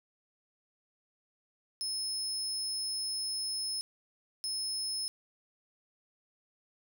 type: tone bursts at uneven times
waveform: 30% pulse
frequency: 5200 Hz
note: E8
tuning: 24 cents flat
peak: -29 dBFS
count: 2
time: 1.81-3.81 / 4.44-5.08 s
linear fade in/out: 0 ms
effects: none